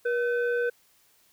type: tone pair together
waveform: sine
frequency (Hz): 479.7 / 1523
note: A#4 / F#6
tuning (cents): +50 / +50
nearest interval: octave + minor sixth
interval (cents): 2000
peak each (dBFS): -23 / -28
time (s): 0.05-0.7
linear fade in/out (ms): 10
effects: tanh soft clip ceiling -20 dBFS + white hiss -63 dBFS RMS until 1.32 s